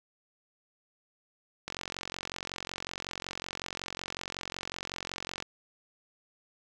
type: click train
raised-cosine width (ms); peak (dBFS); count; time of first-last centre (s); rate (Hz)
0.2; -18; 171; 1.68-5.424; 45.4
effects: none